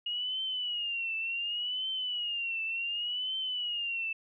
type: tone with vibrato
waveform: sine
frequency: 2864 Hz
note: F7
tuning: 43 cents sharp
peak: -31 dBFS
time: 0.06-4.13 s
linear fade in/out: 5 ms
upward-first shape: triangle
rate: 0.68 Hz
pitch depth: 140 cents each way
effects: none

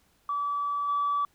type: tone with level steps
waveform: sine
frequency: 1151 Hz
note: D6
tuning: 35 cents flat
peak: -26 / -23 dBFS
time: 0.29-1.25 s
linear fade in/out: 2 ms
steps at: 0.88 s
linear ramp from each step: 10 ms
effects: tanh soft clip ceiling -20 dBFS + pink hiss -66 dBFS RMS until 1.34 s

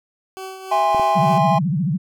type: tone with tremolo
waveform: 20% pulse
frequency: 380 Hz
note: F#4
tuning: 46 cents sharp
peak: -24 dBFS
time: 0.37-1.38 s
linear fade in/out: 0 ms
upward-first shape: triangle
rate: 3.4 Hz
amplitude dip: 55%
type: chord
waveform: triangle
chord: E augmented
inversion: none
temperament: equal with one note detuned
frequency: 659.3 / 818.7 / 1046.5 Hz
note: E5 / G#5 / B#5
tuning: 0 / -25 / 0 cents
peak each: -19 / -15 / -19 dBFS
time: 0.71-1.59 s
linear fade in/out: 10 ms
type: clicks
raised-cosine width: 2 ms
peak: -16 dBFS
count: 2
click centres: 0.947 / 0.997 s
type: tone with vibrato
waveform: sine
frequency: 164.81 Hz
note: E3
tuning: in tune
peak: -17 dBFS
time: 1.15-1.98 s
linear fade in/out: 20 ms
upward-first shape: sine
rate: 14 Hz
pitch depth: 290 cents each way
effects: none

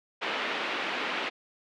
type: band-pass noise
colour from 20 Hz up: white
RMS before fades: -32 dBFS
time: 0.21-1.3 s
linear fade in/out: 20 ms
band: 230 to 3000 Hz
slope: 24 dB/octave
effects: none

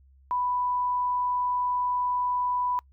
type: tone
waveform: sine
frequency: 990 Hz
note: B5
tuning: 4 cents sharp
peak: -24 dBFS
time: 0.31-2.79 s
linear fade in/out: 0 ms
effects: noise-tail reverb RT60 0.1 s tail -26 dB re dry + added 67 Hz sine -54 dBFS peak until 2.92 s

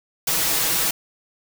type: noise with comb filter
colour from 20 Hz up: white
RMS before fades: -21 dBFS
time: 0.27-0.91 s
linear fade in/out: 5 ms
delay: 6.2 ms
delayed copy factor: +0.95
effects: none

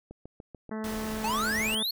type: click train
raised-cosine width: 2 ms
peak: -30 dBFS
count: 5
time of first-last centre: 0.11-0.693 s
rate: 6.86 Hz
type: harmonic tone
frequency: 217.9 Hz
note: A3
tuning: 17 cents flat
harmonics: 1 / 2 / 3 / 4 / 5 / 6 / 7 / 8 / 9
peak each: -33 / -39 / -43 / -45 / -47 / -49 / -50 / -51 / -52 dBFS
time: 0.71-1.83 s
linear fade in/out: 5 ms
type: noise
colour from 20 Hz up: pink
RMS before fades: -39 dBFS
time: 0.84-1.75 s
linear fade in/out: 2 ms
type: exponential sweep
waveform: square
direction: up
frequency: 830.6 to 4435 Hz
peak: -28 dBFS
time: 1.24-1.91 s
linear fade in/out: 5 ms
effects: none

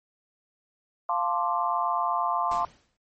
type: chord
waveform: sine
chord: D minor seventh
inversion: first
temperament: equal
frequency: 698.5 / 880 / 1046.5 / 1174.7 Hz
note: F5 / A5 / C6 / D6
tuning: 0 / 0 / 0 / 0 cents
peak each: -29 / -30 / -27 / -30 dBFS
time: 1.09-2.65 s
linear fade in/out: 2 ms
type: noise with exponential decay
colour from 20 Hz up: pink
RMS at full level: -38 dBFS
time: 2.51-2.97 s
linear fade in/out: 5 ms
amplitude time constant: 99 ms
effects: MP3 32 kbps

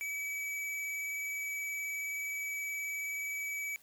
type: tone with vibrato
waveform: square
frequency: 2287 Hz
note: D7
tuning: 47 cents flat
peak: -36 dBFS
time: 0.01-3.76 s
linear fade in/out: 0 ms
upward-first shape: square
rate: 19 Hz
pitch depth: 11 cents each way
effects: white hiss -63 dBFS RMS until 3.82 s

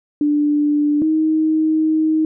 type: tone pair in turn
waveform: sine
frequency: 294.8 / 314.1 Hz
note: D4 / D#4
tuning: +7 / +16 cents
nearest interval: minor second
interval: 109 cents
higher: second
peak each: -13 dBFS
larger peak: neither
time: 0.21-1.02 / 1.02-2.25 s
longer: second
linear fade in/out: 2 ms
effects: none

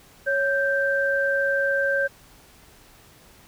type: tone pair together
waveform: sine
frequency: 554.4 / 1568.1 Hz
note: C#5 / G6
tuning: 0 / 0 cents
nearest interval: octave + tritone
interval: 1800 cents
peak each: -23 / -22 dBFS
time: 0.26-2.08 s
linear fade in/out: 20 ms
effects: pink hiss -52 dBFS RMS until 3.47 s

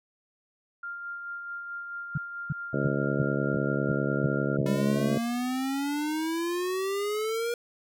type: tone with tremolo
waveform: sine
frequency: 1396.9 Hz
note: F6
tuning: in tune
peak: -33 dBFS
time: 0.83-4.57 s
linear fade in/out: 5 ms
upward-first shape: sine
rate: 4.6 Hz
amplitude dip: 35%
type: tone bursts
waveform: sine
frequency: 146.9 Hz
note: D3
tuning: 1 cent sharp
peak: -24 dBFS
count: 8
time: 2.15-4.614 s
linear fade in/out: 5 ms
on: 28 ms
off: 320 ms
type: harmonic tone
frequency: 70 Hz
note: C#2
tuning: 18 cents sharp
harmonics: 2 / 3 / 4 / 5 / 6 / 7 / 8 / 9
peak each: -30 / -32 / -33 / -34 / -35 / -35 / -36 / -37 dBFS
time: 2.73-5.18 s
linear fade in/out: 5 ms
type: exponential sweep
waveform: square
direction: up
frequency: 195.8 to 477.3 Hz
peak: -28 dBFS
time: 4.66-7.54 s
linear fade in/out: 2 ms
effects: none

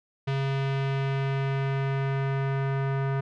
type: tone with low-pass filter sweep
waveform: square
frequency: 136.4 Hz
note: C#3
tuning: 28 cents flat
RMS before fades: -27 dBFS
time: 0.27-3.21 s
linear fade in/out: 10 ms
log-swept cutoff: 3200 to 1600 Hz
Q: 1.3
effects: none

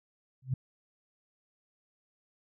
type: tone with exponential growth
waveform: sine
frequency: 130.1 Hz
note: C3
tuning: 9 cents flat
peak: -23 dBFS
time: 0.42-0.54 s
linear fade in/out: 5 ms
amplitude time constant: 25 ms
effects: none

